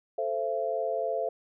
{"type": "chord", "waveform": "sine", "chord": "A minor", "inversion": "none", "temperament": "equal with one note detuned", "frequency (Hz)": [440, 523.3, 675.4], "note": ["A4", "C5", "E5"], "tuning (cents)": [0, 0, 42], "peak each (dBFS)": [-33, -32, -30], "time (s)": [0.18, 1.29], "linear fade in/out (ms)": 5, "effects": []}